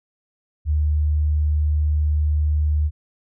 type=tone; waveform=sine; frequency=75.4 Hz; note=D2; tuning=46 cents sharp; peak=-16 dBFS; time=0.65-2.91 s; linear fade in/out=50 ms; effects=none